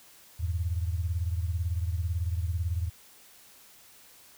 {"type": "beating tone pair", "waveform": "sine", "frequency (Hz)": [82.41, 100.41], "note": ["E2", "G2"], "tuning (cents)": [0, 42], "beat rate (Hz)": 18, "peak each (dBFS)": [-28, -33], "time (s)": [0.39, 2.9], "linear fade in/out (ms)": 20, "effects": ["white hiss -55 dBFS RMS until 4.37 s"]}